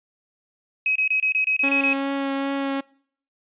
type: tone bursts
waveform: sine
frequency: 2544 Hz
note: D#7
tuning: 38 cents sharp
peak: -18 dBFS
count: 9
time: 0.86-1.932 s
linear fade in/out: 2 ms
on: 96 ms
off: 26 ms
type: tone with vibrato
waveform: sawtooth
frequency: 275.2 Hz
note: C#4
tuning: 12 cents flat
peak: -19 dBFS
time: 1.63-2.81 s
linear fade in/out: 10 ms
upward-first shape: triangle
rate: 2.5 Hz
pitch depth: 12 cents each way
effects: noise-tail reverb RT60 0.6 s tail -25 dB re dry + resampled to 8000 Hz